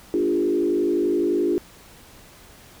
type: tone with frequency modulation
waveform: sine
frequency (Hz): 349.2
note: F4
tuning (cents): 0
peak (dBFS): -18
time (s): 0.14-1.58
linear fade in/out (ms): 0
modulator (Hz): 51.7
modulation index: 1.2
effects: pink hiss -48 dBFS RMS until 2.8 s